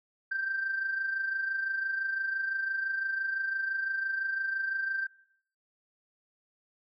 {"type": "tone with amplitude modulation", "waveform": "sine", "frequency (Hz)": 1568, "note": "G6", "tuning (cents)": 0, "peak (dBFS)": -26, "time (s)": [0.31, 5.07], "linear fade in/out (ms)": 10, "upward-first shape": "sine", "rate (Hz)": 25.9, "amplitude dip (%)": 55, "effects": ["noise-tail reverb RT60 0.6 s tail -18 dB re dry", "tanh soft clip ceiling -23 dBFS"]}